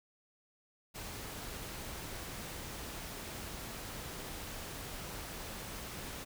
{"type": "noise", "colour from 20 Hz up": "pink", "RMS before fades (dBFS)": -44, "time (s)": [0.94, 6.25], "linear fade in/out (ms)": 20, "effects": []}